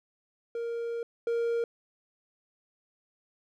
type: tone pair in turn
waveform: triangle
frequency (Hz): 466.8 / 466.8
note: A#4 / A#4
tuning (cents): +2 / +2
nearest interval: unison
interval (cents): 0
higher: neither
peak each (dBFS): -29 / -24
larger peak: second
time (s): 0.55-1.03 / 1.27-1.64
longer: first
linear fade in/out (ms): 2
effects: none